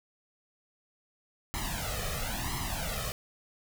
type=noise with flanger; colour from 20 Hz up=pink; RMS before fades=-34 dBFS; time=1.54-3.12 s; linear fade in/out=0 ms; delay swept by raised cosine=0.97 to 1.65 ms; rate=0.98 Hz; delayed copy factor=+1; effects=none